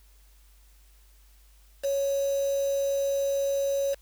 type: tone with quantisation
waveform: sine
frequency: 554.4 Hz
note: C#5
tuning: in tune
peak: -24 dBFS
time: 1.83-3.95 s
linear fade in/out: 20 ms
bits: 6
effects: added 50 Hz sine -54 dBFS peak until 4.01 s + white hiss -63 dBFS RMS until 4.01 s